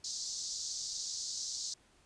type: band-pass noise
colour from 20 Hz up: white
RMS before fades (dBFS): -40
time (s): 0.04-1.74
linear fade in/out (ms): 5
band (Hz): 4200 to 7000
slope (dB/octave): 48
effects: pink hiss -66 dBFS RMS until 2.05 s + resampled to 22050 Hz